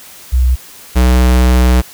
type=tone pair in turn; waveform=sine / square; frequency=63 / 62.46 Hz; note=B1 / B1; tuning=+35 / +20 cents; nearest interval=unison; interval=15 cents; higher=first; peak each=-7 dBFS; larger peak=neither; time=0.32-0.56 / 0.95-1.82 s; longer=second; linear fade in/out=20 ms; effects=white hiss -36 dBFS RMS until 1.93 s